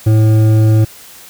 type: tone with hard clipping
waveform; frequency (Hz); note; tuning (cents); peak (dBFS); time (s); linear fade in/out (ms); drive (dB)
triangle; 109.2; A2; -13; -8; 0.06-0.85; 10; 13
effects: white hiss -37 dBFS RMS until 1.29 s